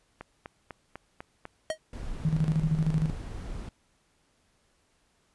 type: click train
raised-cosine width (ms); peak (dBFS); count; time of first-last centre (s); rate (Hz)
0.5; -24; 7; 0.21-1.703; 4.02
type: tone with exponential decay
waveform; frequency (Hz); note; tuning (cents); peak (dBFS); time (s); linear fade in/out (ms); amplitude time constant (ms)
square; 630; D#5; +21; -24; 1.7-1.78; 2; 17
type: noise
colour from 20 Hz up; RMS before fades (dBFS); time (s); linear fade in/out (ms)
brown; -37; 1.93-3.69; 2
type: tone with tremolo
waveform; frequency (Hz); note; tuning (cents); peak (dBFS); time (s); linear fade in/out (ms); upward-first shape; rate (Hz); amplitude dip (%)
sine; 157.1; D#3; +17; -21; 2.25-3.1; 0; square; 13; 65
effects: pink hiss -69 dBFS RMS until 5.34 s + resampled to 24000 Hz